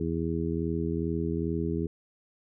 harmonic tone, 82.41 Hz, E2, in tune, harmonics 1 / 2 / 3 / 4 / 5, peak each -34 / -32 / -34 / -33 / -34 dBFS, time 0-1.87 s, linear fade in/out 5 ms, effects none

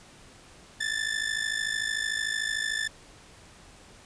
sawtooth ring-modulated tone, 1760 Hz, A6, in tune, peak -21 dBFS, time 0.8-2.88 s, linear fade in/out 10 ms, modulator 26.7 Hz, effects pink hiss -52 dBFS RMS until 4.05 s + resampled to 22050 Hz

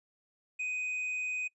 triangle tone, 2500 Hz, D#7, 8 cents sharp, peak -31 dBFS, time 0.59-1.48 s, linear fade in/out 10 ms, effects noise-tail reverb RT60 0.1 s tail -21 dB re dry + resampled to 24000 Hz

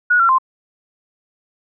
sine tone with pitch steps, 1457 / 1362 / 1046 Hz, F#6 / F6 / C6, -27 / -44 / -1 cents, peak -10 dBFS, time 0.1-0.385 s, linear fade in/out 10 ms, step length 95 ms, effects none

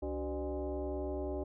sine tone with frequency modulation, 155.56 Hz, D#3, in tune, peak -34 dBFS, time 0.02-1.44 s, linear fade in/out 10 ms, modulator 222 Hz, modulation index 2.3, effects none

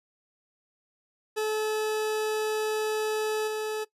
40% pulse tone with level steps, 431.1 Hz, A4, 35 cents flat, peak -25 / -28 dBFS, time 1.36-3.85 s, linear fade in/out 20 ms, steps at 3.47 s, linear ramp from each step 10 ms, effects noise-tail reverb RT60 0.1 s tail -19 dB re dry + resampled to 32000 Hz

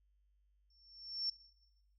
sine tone with exponential growth, 5430 Hz, F8, 50 cents flat, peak -32 dBFS, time 0.7-1.3 s, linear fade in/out 5 ms, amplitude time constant 130 ms, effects noise-tail reverb RT60 1.0 s tail -18 dB re dry + added 50 Hz sine -70 dBFS peak until 1.98 s

